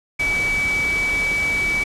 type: tone in noise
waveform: sine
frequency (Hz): 2288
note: D7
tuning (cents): -46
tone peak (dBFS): -18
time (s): 0.19-1.84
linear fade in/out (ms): 10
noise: pink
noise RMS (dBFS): -29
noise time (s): 0.19-1.84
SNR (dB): +8
effects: low-pass 9000 Hz 12 dB/octave